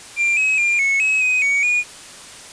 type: tone with pitch steps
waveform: triangle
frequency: 2379 / 2553 / 2398 / 2198 / 2562 / 2510 / 2249 / 2447 Hz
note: D7 / D#7 / D7 / C#7 / E7 / D#7 / C#7 / D#7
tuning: +22 / +44 / +36 / -15 / -50 / +15 / +24 / -29 cents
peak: -13 dBFS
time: 0.16-1.84 s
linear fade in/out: 50 ms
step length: 210 ms
effects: white hiss -38 dBFS RMS until 2.52 s + resampled to 22050 Hz